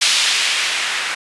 violet noise with low-pass filter sweep, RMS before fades -18 dBFS, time 0.01-1.15 s, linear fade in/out 10 ms, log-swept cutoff 3600 to 1800 Hz, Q 1.2, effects resampled to 24000 Hz

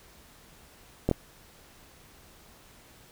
clicks, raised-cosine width 2 ms, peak -10 dBFS, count 2, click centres 1.09 / 1.113 s, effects pink hiss -55 dBFS RMS until 3.11 s

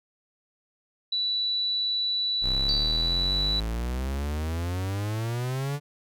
sine tone, 3951 Hz, B7, in tune, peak -24 dBFS, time 1.12-3.6 s, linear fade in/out 5 ms
45% pulse exponential sweep, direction up, 30.99 to 146.83 Hz, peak -27 dBFS, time 2.41-5.8 s, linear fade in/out 50 ms
sine tone with exponential decay, 4600 Hz, D8, 37 cents flat, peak -23 dBFS, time 2.69-3.29 s, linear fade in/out 0 ms, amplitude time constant 130 ms
effects none

